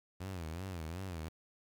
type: tone with vibrato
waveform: sawtooth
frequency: 87.1 Hz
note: F2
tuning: 4 cents flat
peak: -36 dBFS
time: 0.2-1.29 s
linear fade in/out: 10 ms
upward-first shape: sine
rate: 2.7 Hz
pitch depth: 180 cents each way
effects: 11-bit